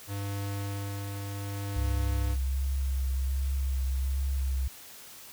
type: tone with tremolo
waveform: square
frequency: 100 Hz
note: G2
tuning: 35 cents sharp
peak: -32 dBFS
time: 0.07-2.37 s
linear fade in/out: 50 ms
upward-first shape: sine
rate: 0.66 Hz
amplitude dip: 30%
type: tone with vibrato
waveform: sine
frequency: 66.7 Hz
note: C2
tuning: 34 cents sharp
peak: -26 dBFS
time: 1.76-4.68 s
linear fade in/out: 5 ms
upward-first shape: sine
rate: 1.3 Hz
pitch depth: 28 cents each way
effects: white hiss -48 dBFS RMS until 5.32 s